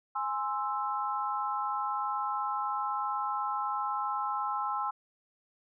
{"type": "chord", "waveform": "sine", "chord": "Ab augmented", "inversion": "none", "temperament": "equal", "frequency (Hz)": [830.6, 1046.5, 1318.5], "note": ["Ab5", "C6", "E6"], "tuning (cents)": [0, 0, 0], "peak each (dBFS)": -34, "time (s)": [0.15, 4.91], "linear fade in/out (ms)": 10, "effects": []}